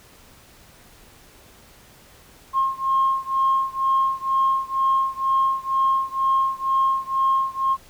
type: beating tone pair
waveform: sine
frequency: 1070 / 1072.1 Hz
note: C6 / C6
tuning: +38 / +42 cents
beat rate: 2.1 Hz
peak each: -20 / -21 dBFS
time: 2.53-7.77 s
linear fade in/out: 50 ms
effects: tanh soft clip ceiling -11 dBFS + pink hiss -50 dBFS RMS until 7.89 s